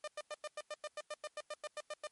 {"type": "tone bursts", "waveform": "sawtooth", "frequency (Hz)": 602, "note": "D5", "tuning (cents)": 43, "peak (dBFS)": -36, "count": 16, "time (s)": [0.04, 2.071], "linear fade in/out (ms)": 2, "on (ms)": 36, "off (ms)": 97, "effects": ["white hiss -75 dBFS RMS until 2.11 s", "MP3 48 kbps"]}